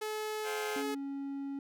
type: tone with pitch glide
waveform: sawtooth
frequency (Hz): 429.5 to 425.1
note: A4 to G#4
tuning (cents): -42 to +40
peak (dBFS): -31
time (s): 0.01-0.95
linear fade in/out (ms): 10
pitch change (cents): -18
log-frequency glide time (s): 0.42-0.67
type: chord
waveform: 15% pulse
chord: C suspended fourth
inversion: none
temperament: just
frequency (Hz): 523.3 / 697.7 / 784.9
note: C5 / F5 / G5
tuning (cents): 0 / -2 / +2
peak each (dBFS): -38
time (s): 0.43-0.84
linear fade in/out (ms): 50
type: tone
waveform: triangle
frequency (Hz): 277.2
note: C#4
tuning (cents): 0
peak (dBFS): -34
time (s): 0.76-1.59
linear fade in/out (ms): 2
effects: none